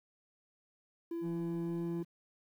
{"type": "tone with pitch glide", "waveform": "triangle", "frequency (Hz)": [336.5, 339], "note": ["E4", "E4"], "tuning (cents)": [36, 49], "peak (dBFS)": -33, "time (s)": [1.11, 2.03], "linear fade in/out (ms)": 5, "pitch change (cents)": 13, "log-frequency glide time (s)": [1.65, 1.75]}
{"type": "tone with vibrato", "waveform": "sine", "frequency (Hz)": 170.1, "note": "F3", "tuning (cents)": -45, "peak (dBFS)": -35, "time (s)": [1.21, 2.05], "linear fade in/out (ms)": 50, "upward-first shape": "sine", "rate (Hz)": 6.8, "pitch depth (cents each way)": 8}
{"effects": ["tanh soft clip ceiling -30 dBFS", "11-bit"]}